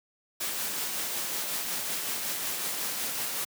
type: noise with tremolo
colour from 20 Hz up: white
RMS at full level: -31 dBFS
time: 0.4-3.45 s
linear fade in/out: 10 ms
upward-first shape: triangle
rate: 5.4 Hz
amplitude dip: 30%
effects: high-pass 150 Hz 12 dB/octave